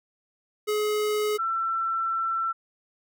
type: tone pair in turn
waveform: square / sine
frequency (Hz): 422.7 / 1342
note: G#4 / E6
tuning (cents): +31 / +31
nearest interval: octave + minor sixth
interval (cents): 2000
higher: second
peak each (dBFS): -24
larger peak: neither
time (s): 0.67-1.38 / 1.38-2.53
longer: second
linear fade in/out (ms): 20
effects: none